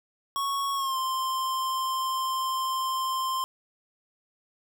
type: tone with pitch glide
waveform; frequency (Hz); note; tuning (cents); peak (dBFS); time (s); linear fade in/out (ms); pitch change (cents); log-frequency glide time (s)
square; 1107 to 1047.9; C#6 to C6; -3 to +2; -27; 0.36-3.44; 0; -95; 0.75-0.97
effects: none